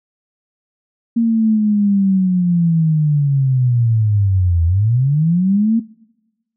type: linear two-way sweep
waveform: sine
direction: down then up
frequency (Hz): 233.1 to 81.8 to 233.1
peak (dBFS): -11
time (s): 1.16-5.8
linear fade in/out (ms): 10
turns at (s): 4.65
effects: noise-tail reverb RT60 1.0 s tail -23 dB re dry